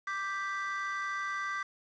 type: chord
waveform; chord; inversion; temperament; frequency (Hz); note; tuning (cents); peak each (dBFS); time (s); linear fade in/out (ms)
triangle; G major; second; equal; 1174.7 / 1568 / 1975.5; D6 / G6 / B6; 0 / 0 / 0; -34 / -36 / -37; 0.07-1.63; 5
effects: resampled to 16000 Hz + 9-bit